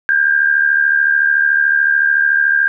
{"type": "tone with amplitude modulation", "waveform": "sine", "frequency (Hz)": 1600, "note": "G6", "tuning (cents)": 35, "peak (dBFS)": -7, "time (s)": [0.09, 2.68], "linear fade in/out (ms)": 0, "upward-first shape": "sine", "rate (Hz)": 73.7, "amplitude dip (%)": 65, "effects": []}